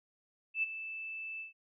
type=tone with ADSR envelope; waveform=sine; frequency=2637 Hz; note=E7; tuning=in tune; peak=-27 dBFS; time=0.54-1.53 s; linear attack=89 ms; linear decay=21 ms; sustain=-12 dB; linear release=130 ms; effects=none